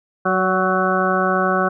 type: harmonic tone with a mistuned harmonic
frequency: 186.3 Hz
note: F#3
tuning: 12 cents sharp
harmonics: 1 / 2 / 3 / 4 / 6 / 7 / 8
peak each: -23 / -23 / -23 / -23 / -23 / -23 / -23 dBFS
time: 0.25-1.69 s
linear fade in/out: 10 ms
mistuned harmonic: 3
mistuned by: +25 cents
effects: none